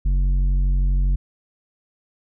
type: tone with tanh clipping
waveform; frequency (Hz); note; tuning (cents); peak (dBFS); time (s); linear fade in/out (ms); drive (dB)
sine; 46.25; F#1; 0; -17; 0.05-1.16; 10; 8
effects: none